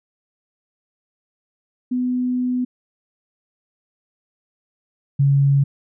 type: tone pair in turn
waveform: sine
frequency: 250 / 139.5 Hz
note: B3 / C#3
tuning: +21 / +11 cents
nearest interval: minor seventh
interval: 1010 cents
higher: first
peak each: -18 / -12 dBFS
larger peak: second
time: 1.91-2.65 / 5.19-5.64 s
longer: first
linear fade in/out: 10 ms
effects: none

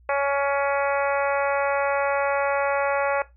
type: harmonic tone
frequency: 280 Hz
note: C#4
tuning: 18 cents sharp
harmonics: 2 / 3 / 4 / 5 / 6 / 7 / 8 / 9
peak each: -23 / -27 / -29 / -31 / -33 / -34 / -35 / -36 dBFS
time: 0.09-3.22 s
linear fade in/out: 2 ms
effects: noise-tail reverb RT60 0.2 s tail -17 dB re dry + added 60 Hz sine -51 dBFS peak until 3.36 s

